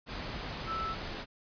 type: tone in noise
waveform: sine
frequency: 1318.5 Hz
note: E6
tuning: in tune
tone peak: -33 dBFS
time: 0.66-0.96 s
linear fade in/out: 50 ms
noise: pink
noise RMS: -39 dBFS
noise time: 0.06-1.26 s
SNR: +3 dB
effects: resampled to 11025 Hz